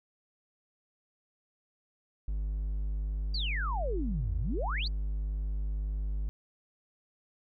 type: tone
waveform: triangle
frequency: 50.9 Hz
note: G#1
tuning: 34 cents flat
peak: -28 dBFS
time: 2.28-6.29 s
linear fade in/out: 0 ms
type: exponential two-way sweep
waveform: sine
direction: down then up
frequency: 4800 to 71 to 4800 Hz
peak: -33 dBFS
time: 3.34-4.88 s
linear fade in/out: 5 ms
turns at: 4.36 s
effects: none